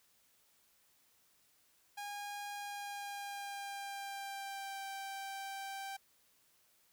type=tone with pitch glide; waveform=sawtooth; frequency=817 to 782.8 Hz; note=G#5 to G5; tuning=-29 to -3 cents; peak=-38 dBFS; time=1.97-5.97 s; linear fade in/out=10 ms; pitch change=-74 cents; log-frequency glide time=2.51-4.85 s; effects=white hiss -71 dBFS RMS until 6.92 s